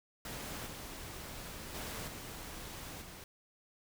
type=noise with level steps; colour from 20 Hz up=pink; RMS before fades=-43 / -46 / -42 / -46 / -50 dBFS; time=0.25-3.24 s; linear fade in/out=2 ms; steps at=0.66 / 1.74 / 2.07 / 3.01 s; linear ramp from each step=10 ms; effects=none